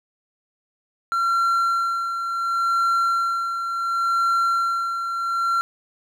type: tone with tremolo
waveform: triangle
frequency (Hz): 1366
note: F6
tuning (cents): -39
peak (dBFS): -15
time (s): 1.12-5.61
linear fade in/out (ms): 0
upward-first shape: sine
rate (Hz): 0.7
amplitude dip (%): 55
effects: none